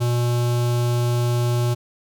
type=tone with notch filter; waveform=square; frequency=120.6 Hz; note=B2; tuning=41 cents flat; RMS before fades=-20 dBFS; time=0-1.75 s; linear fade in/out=20 ms; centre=1900 Hz; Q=1.7; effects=none